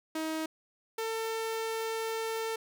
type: tone pair in turn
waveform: sawtooth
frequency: 316.9 / 448.2 Hz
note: D#4 / A4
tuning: +32 / +32 cents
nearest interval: tritone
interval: 600 cents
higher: second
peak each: -28 dBFS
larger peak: neither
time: 0.15-0.46 / 0.98-2.56 s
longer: second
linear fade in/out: 5 ms
effects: none